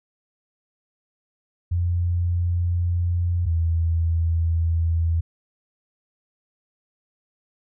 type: tone pair in turn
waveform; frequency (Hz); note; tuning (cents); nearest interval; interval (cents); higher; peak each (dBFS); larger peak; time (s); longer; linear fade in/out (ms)
sine; 87.2 / 82.83; F2 / E2; -2 / +9; minor second; 89; first; -19 / -18; second; 1.71-3.46 / 3.46-5.21; neither; 10
effects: none